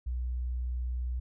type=tone; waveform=sine; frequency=61.6 Hz; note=B1; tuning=4 cents flat; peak=-30 dBFS; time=0.06-1.2 s; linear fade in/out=10 ms; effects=none